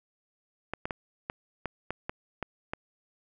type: clicks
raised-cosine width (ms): 0.5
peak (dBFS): -17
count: 9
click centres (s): 0.736 / 0.855 / 0.908 / 1.299 / 1.657 / 1.906 / 2.095 / 2.427 / 2.735
effects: none